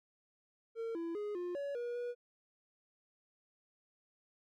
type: tone with pitch steps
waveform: triangle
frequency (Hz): 456.1 / 334.6 / 416 / 354 / 565 / 479.7 / 484.2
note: A#4 / E4 / G#4 / F4 / C#5 / A#4 / B4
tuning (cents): -38 / +26 / +3 / +23 / +33 / +50 / -34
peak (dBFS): -35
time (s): 0.75-2.15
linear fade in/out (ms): 50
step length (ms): 200
effects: none